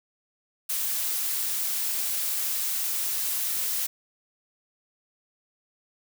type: noise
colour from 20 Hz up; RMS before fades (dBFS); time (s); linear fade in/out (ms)
blue; -28; 0.69-3.87; 10
effects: none